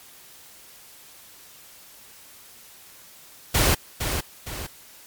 pink noise with echo, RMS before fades -19 dBFS, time 3.54-3.75 s, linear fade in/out 10 ms, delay 460 ms, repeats 2, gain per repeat -7 dB, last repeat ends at 4.67 s, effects white hiss -48 dBFS RMS until 5.06 s + MP3 96 kbps

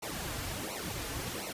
pink noise with flanger, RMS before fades -38 dBFS, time 0.02-1.53 s, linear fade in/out 10 ms, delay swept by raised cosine 0.59 to 5.49 ms, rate 1.4 Hz, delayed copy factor -1, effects resampled to 32000 Hz

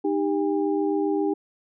sine tone cluster, 307.8 / 395.3 / 809 Hz, D#4 / G4 / G#5, -19 / +15 / -46 cents, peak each -24 / -24 / -32 dBFS, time 0.04-1.34 s, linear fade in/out 10 ms, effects none

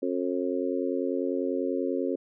harmonic tone, 90.1 Hz, F#2, 45 cents flat, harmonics 3 / 4 / 5 / 6, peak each -30 / -31 / -32 / -33 dBFS, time 0.02-2.16 s, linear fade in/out 10 ms, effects none

